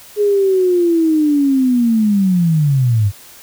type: linear sweep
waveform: sine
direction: down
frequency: 420 to 96 Hz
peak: -10 dBFS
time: 0.16-3.12 s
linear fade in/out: 50 ms
effects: white hiss -40 dBFS RMS until 3.42 s